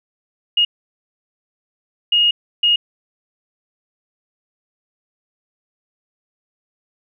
sine tone bursts at uneven times, 2864 Hz, F7, 43 cents sharp, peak -11 dBFS, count 3, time 0.57-0.65 / 2.12-2.31 / 2.63-2.76 s, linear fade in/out 5 ms, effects none

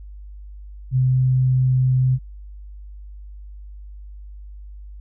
sine tone, 128.9 Hz, C3, 26 cents flat, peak -14 dBFS, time 0.91-2.19 s, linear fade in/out 50 ms, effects added 50 Hz sine -35 dBFS peak until 5 s

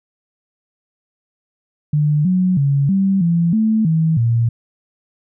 sine tone with pitch steps, 149.2 / 183.8 / 140 / 193.9 / 169.3 / 219.3 / 160.8 / 116.5 Hz, D3 / F#3 / C#3 / G3 / E3 / A3 / E3 / A#2, +28 / -11 / +18 / -19 / +46 / -6 / -43 / -1 cents, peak -12 dBFS, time 1.93-4.49 s, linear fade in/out 5 ms, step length 320 ms, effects none

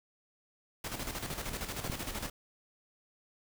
pink noise with tremolo, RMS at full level -37 dBFS, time 0.84-2.3 s, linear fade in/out 5 ms, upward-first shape square, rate 13 Hz, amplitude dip 55%
clicks, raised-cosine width 5 ms, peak -32 / -30 / -23 dBFS, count 3, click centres 1.517 / 1.849 / 1.899 s
effects none

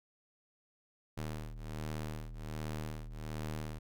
sawtooth ring-modulated tone, 77.1 Hz, D#2, 15 cents flat, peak -32 dBFS, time 1.17-3.79 s, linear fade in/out 10 ms, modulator 39.2 Hz, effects none

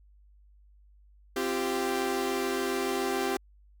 sawtooth chord, C suspended fourth, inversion none, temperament equal with one note detuned, 261.6 / 345 / 392 Hz, C4 / F4 / G4, 0 / -21 / 0 cents, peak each -30 / -30 / -26 dBFS, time 1.36-3.37 s, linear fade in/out 5 ms, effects added 50 Hz sine -55 dBFS peak until 3.8 s

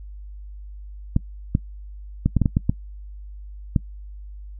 clicks, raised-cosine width 5 ms, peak -5 dBFS, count 9, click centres 1.164 / 1.551 / 2.26 / 2.367 / 2.417 / 2.458 / 2.569 / 2.695 / 3.762 s, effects noise-tail reverb RT60 0.1 s tail -21 dB re dry + added 50 Hz sine -35 dBFS peak until 4.59 s

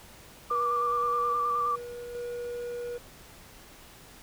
sine tone with vibrato, 1174.7 Hz, D6, in tune, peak -25 dBFS, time 0.5-1.76 s, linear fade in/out 10 ms, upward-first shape square, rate 9.5 Hz, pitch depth 25 cents each way
triangle tone with tremolo, 481.8 Hz, B4, 43 cents flat, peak -31 dBFS, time 0.51-2.98 s, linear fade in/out 0 ms, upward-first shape square, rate 0.61 Hz, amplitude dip 40%
effects pink hiss -51 dBFS RMS until 4.22 s

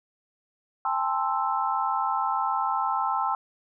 sine chord, A minor seventh, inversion third, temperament equal with one note detuned, 800 / 880 / 1046.5 / 1318.5 Hz, G5 / A5 / C6 / E6, +35 / 0 / 0 / 0 cents, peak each -29 dBFS, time 0.85-3.35 s, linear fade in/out 2 ms, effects none

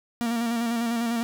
45% pulse tone with vibrato, 233.1 Hz, A#3, in tune, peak -24 dBFS, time 0.21-1.23 s, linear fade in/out 0 ms, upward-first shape square, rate 10 Hz, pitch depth 30 cents each way, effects none

